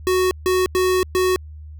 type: tone bursts at uneven times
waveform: square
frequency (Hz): 369.6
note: F#4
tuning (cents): -2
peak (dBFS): -16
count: 4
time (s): 0.07-0.31 / 0.46-0.66 / 0.75-1.03 / 1.15-1.36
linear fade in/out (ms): 0
effects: added 76 Hz sine -34 dBFS peak until 1.79 s